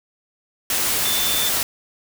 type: tone in noise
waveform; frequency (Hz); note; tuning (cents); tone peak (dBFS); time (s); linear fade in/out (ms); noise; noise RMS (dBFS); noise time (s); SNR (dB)
sine; 3540; A7; +10; -24; 1.05-1.49; 2; white; -21; 0.7-1.63; -6
effects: none